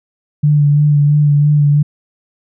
sine tone with vibrato, 146.83 Hz, D3, in tune, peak -7 dBFS, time 0.43-1.83 s, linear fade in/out 10 ms, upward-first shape sine, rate 3 Hz, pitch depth 25 cents each way, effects none

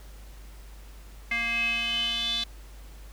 square tone with band-pass filter sweep, 233.1 Hz, A#3, in tune, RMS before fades -28 dBFS, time 1.31-2.44 s, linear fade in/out 5 ms, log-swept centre 2200 to 3700 Hz, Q 9.2, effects added 50 Hz sine -43 dBFS peak until 3.12 s + pink hiss -54 dBFS RMS until 3.12 s

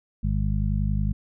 harmonic tone, 51 Hz, G#1, 31 cents flat, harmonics 1 / 2 / 3 / 4, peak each -24 / -27 / -29 / -30 dBFS, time 0.23-1.13 s, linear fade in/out 10 ms, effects none

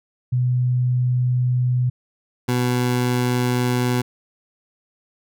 sine / 20% pulse tone pair in turn, 124.9 / 123.82 Hz, B2 / B2, +20 / +5 cents, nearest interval unison, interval 15 cents, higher first, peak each -16 / -13 dBFS, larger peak second, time 0.32-1.9 / 2.48-4.02 s, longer first, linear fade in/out 10 ms, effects none

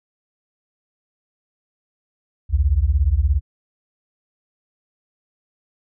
sine beating tone pair, 61.74 / 78.74 Hz, B1 / D#2, 0 / +21 cents, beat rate 17 Hz, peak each -17 dBFS, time 2.49-3.41 s, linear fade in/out 50 ms, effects none

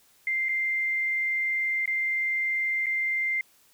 sine tone with dropouts, 2093 Hz, C7, in tune, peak -24 dBFS, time 0.27-3.41 s, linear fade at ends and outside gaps 2 ms, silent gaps 0.486-0.491 / 1.858-1.876 / 2.86-2.866 s, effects white hiss -61 dBFS RMS until 3.73 s

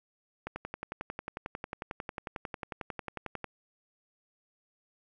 click train, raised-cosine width 0.5 ms, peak -21 dBFS, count 34, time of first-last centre 0.47-3.443 s, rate 11.1 Hz, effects none

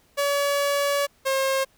sawtooth tone pair in turn, 568 / 536.1 Hz, C#5 / C5, +42 / +42 cents, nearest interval minor second, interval 100 cents, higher first, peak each -17 dBFS, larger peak neither, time 0.17-1.07 / 1.25-1.65 s, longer first, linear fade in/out 20 ms, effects pink hiss -61 dBFS RMS until 1.77 s

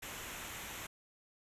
pink noise with comb filter, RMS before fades -45 dBFS, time 0.02-0.87 s, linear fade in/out 10 ms, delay 0.21 ms, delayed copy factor -0.55, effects resampled to 32000 Hz

